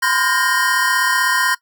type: tone cluster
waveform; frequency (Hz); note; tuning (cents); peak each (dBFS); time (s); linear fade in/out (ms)
square; 999 / 1035 / 1420 / 1589 / 1856; B5 / C6 / F6 / G6 / A#6; +20 / -19 / +28 / +23 / -8; -26 / -22 / -23 / -22 / -20; 0.02-1.55; 10
effects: noise-tail reverb RT60 0.1 s tail -20 dB re dry